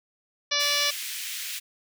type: harmonic tone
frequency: 580 Hz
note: D5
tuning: 22 cents flat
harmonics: 1 / 2 / 3 / 4 / 5 / 6 / 7 / 8 / 9 / 10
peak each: -35 / -34 / -33 / -31 / -31 / -30 / -30 / -35 / -30 / -32 dBFS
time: 0.51-0.91 s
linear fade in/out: 10 ms
type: high-pass noise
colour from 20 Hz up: pink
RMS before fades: -34 dBFS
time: 0.59-1.6 s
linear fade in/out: 20 ms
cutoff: 2100 Hz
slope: 24 dB/octave
effects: none